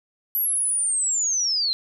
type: linear sweep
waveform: sine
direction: down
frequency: 11860 to 4045 Hz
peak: -20 dBFS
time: 0.35-1.73 s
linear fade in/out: 0 ms
effects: none